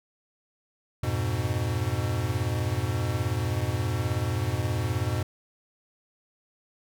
square chord, F diminished, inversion none, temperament equal with one note detuned, 87.31 / 103.83 / 122.62 Hz, F2 / Ab2 / Cb3, 0 / 0 / -12 cents, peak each -32 / -30 / -30 dBFS, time 1.03-5.23 s, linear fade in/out 5 ms, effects none

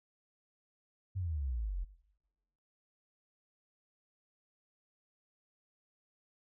sine exponential sweep, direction down, 98.7 to 41.17 Hz, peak -33 dBFS, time 1.15-1.85 s, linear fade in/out 20 ms, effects noise-tail reverb RT60 1.0 s tail -21 dB re dry

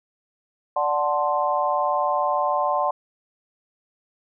sine chord, D dominant seventh, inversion none, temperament equal, 587.3 / 740 / 880 / 1046.5 Hz, D5 / F#5 / A5 / C6, 0 / 0 / 0 / 0 cents, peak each -25 / -25 / -26 / -24 dBFS, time 0.76-2.91 s, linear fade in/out 5 ms, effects none

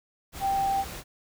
sine tone in noise, 784 Hz, G5, in tune, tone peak -23 dBFS, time 0.4-0.85 s, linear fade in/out 50 ms, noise pink, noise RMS -39 dBFS, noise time 0.32-1.04 s, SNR +13 dB, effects none

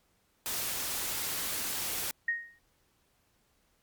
white noise, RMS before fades -34 dBFS, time 0.46-2.11 s, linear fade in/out 0 ms
sine tone with exponential decay, 1864.7 Hz, A#6, in tune, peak -24 dBFS, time 2.28-2.59 s, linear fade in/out 5 ms, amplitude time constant 66 ms
effects pink hiss -71 dBFS RMS until 3.82 s + MP3 96 kbps

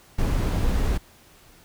brown noise, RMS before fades -22 dBFS, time 0.18-0.98 s, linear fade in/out 10 ms, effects pink hiss -53 dBFS RMS until 1.64 s

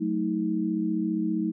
sine chord, D# diminished, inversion first, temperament equal with one note detuned, 185 / 220 / 317.3 Hz, F#3 / A3 / D#4, 0 / 0 / +34 cents, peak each -30 / -29 / -27 dBFS, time 0-1.52 s, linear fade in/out 20 ms, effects none

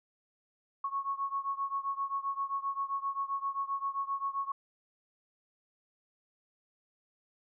sine beating tone pair, 1100 / 1107.6 Hz, C#6 / C#6, -14 / -2 cents, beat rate 7.6 Hz, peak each -34 / -36 dBFS, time 0.84-4.52 s, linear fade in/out 5 ms, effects none

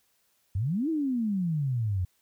sine exponential two-way sweep, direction up then down, 87.31 to 332.2 to 87.31 Hz, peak -25 dBFS, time 0.55-2.05 s, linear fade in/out 5 ms, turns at 0.89 s, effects white hiss -70 dBFS RMS until 2.21 s

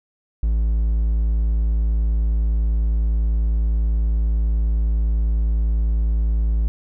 triangle tone, 54.9 Hz, A1, 3 cents flat, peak -14 dBFS, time 0.43-6.68 s, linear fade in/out 0 ms, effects none

